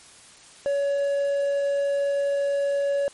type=tone; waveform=triangle; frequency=563 Hz; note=C#5; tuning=27 cents sharp; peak=-19 dBFS; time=0.66-3.08 s; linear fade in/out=0 ms; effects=white hiss -49 dBFS RMS until 3.13 s + MP3 48 kbps